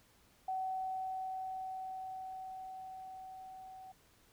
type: tone with level ramp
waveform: sine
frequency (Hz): 755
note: F#5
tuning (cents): +35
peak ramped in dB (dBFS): -34 to -49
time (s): 0.48-3.92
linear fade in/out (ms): 5
effects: pink hiss -67 dBFS RMS until 4.32 s